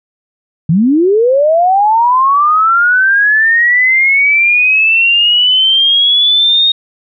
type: linear sweep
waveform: sine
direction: up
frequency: 148.2 to 3729 Hz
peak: -6 dBFS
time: 0.69-6.72 s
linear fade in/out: 5 ms
effects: none